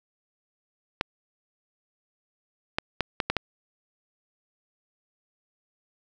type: clicks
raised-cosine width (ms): 0.3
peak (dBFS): -8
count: 6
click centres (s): 1.011 / 2.785 / 3.007 / 3.202 / 3.3 / 3.367
effects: none